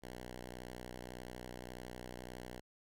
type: tone with vibrato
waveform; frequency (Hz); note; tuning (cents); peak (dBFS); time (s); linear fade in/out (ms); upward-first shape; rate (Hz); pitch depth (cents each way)
5% pulse; 61.74; B1; 0; -35; 0.02-2.61; 20; sine; 12; 57
effects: none